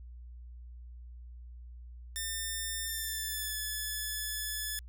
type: tone with pitch glide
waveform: 5% pulse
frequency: 1800 to 1723.7 Hz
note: A6 to A6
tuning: +39 to -36 cents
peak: -24 dBFS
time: 2.16-4.79 s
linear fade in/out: 0 ms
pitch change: -75 cents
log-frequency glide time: 2.85-3.58 s
effects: added 60 Hz sine -45 dBFS peak until 4.88 s